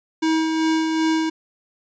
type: tone with tremolo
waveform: square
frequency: 319.6 Hz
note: D#4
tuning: 47 cents sharp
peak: -17 dBFS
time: 0.22-1.3 s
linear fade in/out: 10 ms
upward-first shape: sine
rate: 2.6 Hz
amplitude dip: 35%
effects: resampled to 16000 Hz

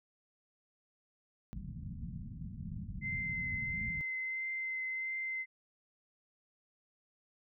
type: low-pass noise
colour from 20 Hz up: white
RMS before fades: -43 dBFS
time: 1.53-4.01 s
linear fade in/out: 0 ms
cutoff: 210 Hz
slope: 48 dB/octave
type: tone with vibrato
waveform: sine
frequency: 2069 Hz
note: C7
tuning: 20 cents flat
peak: -35 dBFS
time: 3.01-5.46 s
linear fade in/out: 50 ms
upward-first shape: triangle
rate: 1.5 Hz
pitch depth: 13 cents each way
effects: none

